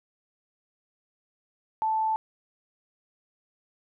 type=tone; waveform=sine; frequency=878 Hz; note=A5; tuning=4 cents flat; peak=-23 dBFS; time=1.82-2.16 s; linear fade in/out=0 ms; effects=none